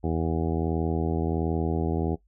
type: harmonic tone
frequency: 81.4 Hz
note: E2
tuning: 21 cents flat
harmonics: 1 / 2 / 3 / 4 / 5 / 6 / 7 / 8 / 9 / 10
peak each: -29 / -30 / -32 / -31 / -33 / -38 / -46 / -43 / -37 / -42 dBFS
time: 0.03-2.16 s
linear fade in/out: 20 ms
effects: noise-tail reverb RT60 0.1 s tail -17 dB re dry + added 50 Hz sine -61 dBFS peak until 2.27 s